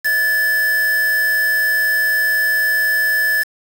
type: tone with quantisation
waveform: triangle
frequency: 1738 Hz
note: A6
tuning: 22 cents flat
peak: -12 dBFS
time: 0.04-3.44 s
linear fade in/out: 20 ms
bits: 4
effects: none